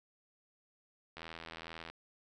click train, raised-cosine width 0.3 ms, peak -29 dBFS, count 61, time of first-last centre 1.17-1.9 s, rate 82.2 Hz, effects none

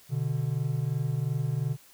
triangle tone pair together, 124.59 / 147.4 Hz, B2 / D3, +16 / +7 cents, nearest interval minor third, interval 291 cents, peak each -27 dBFS, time 0.09-1.77 s, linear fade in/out 50 ms, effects white hiss -56 dBFS RMS until 1.93 s

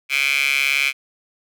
15% pulse tone with high-pass filter, 138.59 Hz, C#3, in tune, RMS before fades -19 dBFS, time 0.09-0.93 s, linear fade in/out 50 ms, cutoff 2400 Hz, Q 6.3, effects none

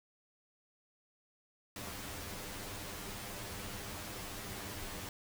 pink noise with comb filter, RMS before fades -44 dBFS, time 1.76-5.09 s, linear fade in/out 2 ms, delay 10 ms, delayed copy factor +0.7, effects none

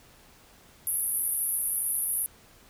white band-pass noise, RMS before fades -29 dBFS, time 0.87-2.26 s, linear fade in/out 0 ms, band 10000 to 12000 Hz, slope 96 dB/octave, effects pink hiss -56 dBFS RMS until 2.69 s

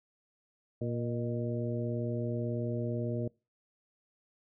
harmonic tone with a mistuned harmonic, 118.1 Hz, A#2, 23 cents sharp, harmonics 1 / 2 / 3 / 4 / 5, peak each -34 / -37 / -39 / -40 / -41 dBFS, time 0.81-3.28 s, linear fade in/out 5 ms, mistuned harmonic 5, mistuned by +48 cents, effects noise-tail reverb RT60 0.3 s tail -25 dB re dry

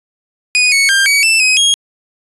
sawtooth tone with pitch steps, 2478 / 2216 / 1592 / 2265 / 2655 / 2528 / 3273 Hz, D#7 / C#7 / G6 / C#7 / E7 / D#7 / G#7, -8 / -1 / +26 / +37 / +12 / +27 / -26 cents, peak -5 dBFS, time 0.55-1.74 s, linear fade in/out 0 ms, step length 170 ms, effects resampled to 24000 Hz

